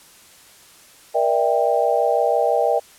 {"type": "chord", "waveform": "sine", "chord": "E half-diminished seventh", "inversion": "second", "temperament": "just", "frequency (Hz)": [474.7, 593.3, 659.3, 791.1], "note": ["Bb4", "D5", "E5", "G5"], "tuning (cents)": [31, 18, 0, 16], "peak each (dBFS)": -21, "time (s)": [1.14, 2.8], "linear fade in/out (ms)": 20, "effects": ["white hiss -48 dBFS RMS until 2.98 s", "low-pass 12000 Hz 12 dB/octave"]}